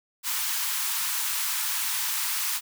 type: high-pass noise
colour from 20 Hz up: white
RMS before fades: -28 dBFS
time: 0.23-2.61 s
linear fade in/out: 50 ms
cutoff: 850 Hz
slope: 96 dB/octave
effects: none